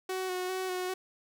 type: tone with vibrato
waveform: sawtooth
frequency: 370 Hz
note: F#4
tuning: in tune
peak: -28 dBFS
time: 0.09-0.94 s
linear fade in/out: 5 ms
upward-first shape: square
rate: 2.5 Hz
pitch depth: 20 cents each way
effects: none